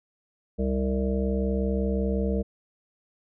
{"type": "harmonic tone with a mistuned harmonic", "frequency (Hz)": 65.41, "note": "C2", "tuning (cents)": 0, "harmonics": [1, 3, 5, 7, 9, 10], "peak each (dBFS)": [-27, -27, -36, -30, -35, -42], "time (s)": [0.58, 2.43], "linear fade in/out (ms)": 20, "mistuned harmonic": 1, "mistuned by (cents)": 48, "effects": []}